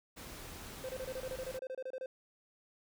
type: noise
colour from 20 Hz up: pink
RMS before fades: -48 dBFS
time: 0.16-1.59 s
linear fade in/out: 20 ms
type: tone bursts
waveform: triangle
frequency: 519 Hz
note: C5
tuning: 14 cents flat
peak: -36 dBFS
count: 16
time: 0.84-2.06 s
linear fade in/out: 2 ms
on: 50 ms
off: 28 ms
effects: none